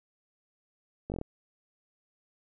slowing click train, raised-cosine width 2 ms, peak -22 dBFS, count 6, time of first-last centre 1.1-1.214 s, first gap 19 ms, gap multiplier 1.09, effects none

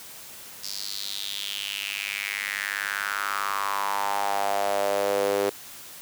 sawtooth tone with high-pass filter sweep, 100.3 Hz, G2, 40 cents sharp, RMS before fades -28 dBFS, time 0.63-5.5 s, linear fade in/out 10 ms, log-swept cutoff 5000 to 430 Hz, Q 4.7, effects white hiss -43 dBFS RMS until 6.01 s + high-pass 60 Hz 12 dB/octave

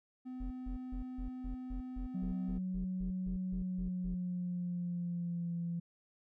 triangle tone, 254.6 Hz, C4, 47 cents flat, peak -39 dBFS, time 0.25-2.59 s, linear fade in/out 20 ms
triangle tone bursts, 43.27 Hz, F1, 15 cents flat, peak -35 dBFS, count 15, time 0.4-4.15 s, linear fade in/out 10 ms, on 110 ms, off 150 ms
sine tone with pitch glide, 185 to 170.63 Hz, F#3 to F3, 0 to -40 cents, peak -34 dBFS, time 2.14-5.8 s, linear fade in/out 10 ms, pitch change -140 cents, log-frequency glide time 3.52-5.55 s
effects tanh soft clip ceiling -29 dBFS

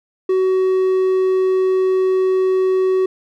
triangle tone, 375.4 Hz, F#4, 25 cents sharp, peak -11 dBFS, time 0.29-3.06 s, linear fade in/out 5 ms, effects none

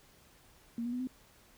sine tone with pitch steps, 233.1 / 240.6 / 248.4 / 256.4 Hz, A#3 / B3 / B3 / C4, 0 / -45 / +10 / -35 cents, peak -33 dBFS, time 0.78-1.072 s, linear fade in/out 2 ms, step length 73 ms, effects pink hiss -62 dBFS RMS until 1.57 s

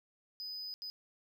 triangle tone bursts at uneven times, 4996 Hz, D#8, 6 cents sharp, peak -39 dBFS, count 2, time 0.4-0.74 / 0.82-0.9 s, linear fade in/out 0 ms, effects none

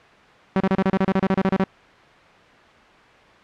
sawtooth tone bursts, 191.3 Hz, G3, 42 cents flat, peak -12 dBFS, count 15, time 0.56-1.639 s, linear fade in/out 0 ms, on 43 ms, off 31 ms, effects white hiss -48 dBFS RMS until 3.43 s + low-pass 2000 Hz 12 dB/octave

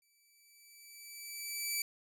10% pulse tone with exponential growth, 2313 Hz, D7, 27 cents flat, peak -23 dBFS, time 0.02-1.82 s, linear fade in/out 2 ms, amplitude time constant 390 ms, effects none

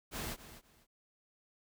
pink noise with echo, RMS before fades -40 dBFS, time 0.11-0.37 s, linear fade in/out 50 ms, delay 250 ms, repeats 2, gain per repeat -13 dB, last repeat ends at 0.87 s, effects none

